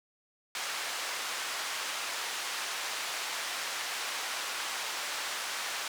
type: band-pass noise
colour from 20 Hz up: pink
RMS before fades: -36 dBFS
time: 0.55-5.88 s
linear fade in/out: 2 ms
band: 1000 to 8000 Hz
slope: 12 dB/octave
effects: none